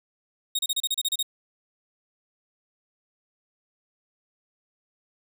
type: tone bursts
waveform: sawtooth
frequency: 3746 Hz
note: A#7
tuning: 8 cents sharp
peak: -20 dBFS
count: 10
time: 0.55-1.228 s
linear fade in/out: 5 ms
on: 39 ms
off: 32 ms
effects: none